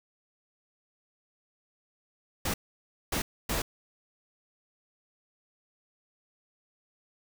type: noise bursts at uneven times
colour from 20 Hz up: pink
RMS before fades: -30 dBFS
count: 3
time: 2.45-2.54 / 3.12-3.22 / 3.49-3.62 s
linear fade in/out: 5 ms
effects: none